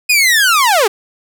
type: linear sweep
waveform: sawtooth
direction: down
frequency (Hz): 2526 to 370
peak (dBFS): -5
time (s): 0.09-0.88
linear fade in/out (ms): 10
effects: none